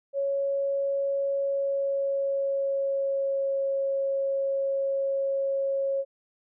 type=tone with pitch glide; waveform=sine; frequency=554.4 to 547.1 Hz; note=C#5 to C#5; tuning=0 to -23 cents; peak=-24 dBFS; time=0.13-6.05 s; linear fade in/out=50 ms; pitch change=-23 cents; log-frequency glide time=1.4-3.59 s; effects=none